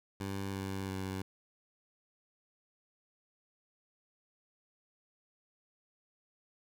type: tone with pitch steps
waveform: 15% pulse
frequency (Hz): 98 / 96.65 / 95.32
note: G2 / G2 / G2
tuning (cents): 0 / -24 / -48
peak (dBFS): -30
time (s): 0.2-1.22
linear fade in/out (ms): 5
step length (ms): 340
effects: none